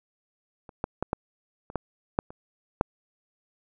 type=clicks; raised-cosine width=1 ms; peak=-30 / -13 / -13 / -11 / -27 / -12 / -8 / -28 / -6 dBFS; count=9; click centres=0.692 / 0.841 / 1.026 / 1.131 / 1.701 / 1.757 / 2.189 / 2.305 / 2.811 s; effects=none